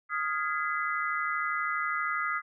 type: chord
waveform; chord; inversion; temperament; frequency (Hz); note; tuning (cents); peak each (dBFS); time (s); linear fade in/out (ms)
sine; F half-diminished seventh; third; equal with one note detuned; 1244.5 / 1396.9 / 1661.2 / 2023; Eb6 / F6 / Ab6 / Cb7; 0 / 0 / 0 / +41; -31 / -34 / -37 / -34; 0.09-2.42; 50
effects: none